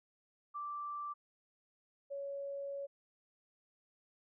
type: tone pair in turn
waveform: sine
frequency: 1172 / 558.9 Hz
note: D6 / C#5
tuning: -4 / +14 cents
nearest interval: octave + minor second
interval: 1282 cents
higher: first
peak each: -39 / -39 dBFS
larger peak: neither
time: 0.54-1.14 / 2.1-2.87 s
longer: second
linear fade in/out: 20 ms
effects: none